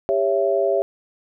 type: chord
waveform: sine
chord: C# diminished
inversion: second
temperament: just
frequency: 399.1 / 554.4 / 665.2 Hz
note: G4 / C#5 / E5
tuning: +31 / 0 / +16 cents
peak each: -21 dBFS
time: 0.09-0.82 s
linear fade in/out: 0 ms
effects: none